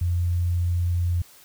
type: tone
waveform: sine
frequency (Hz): 87.31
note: F2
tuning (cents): 0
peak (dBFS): -20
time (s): 0.01-1.22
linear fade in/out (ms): 5
effects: white hiss -51 dBFS RMS until 1.44 s